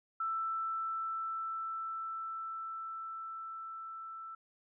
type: tone with level ramp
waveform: sine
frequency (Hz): 1327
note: E6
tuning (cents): +11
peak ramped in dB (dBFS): -32 to -43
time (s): 0.2-4.35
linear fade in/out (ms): 5
effects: none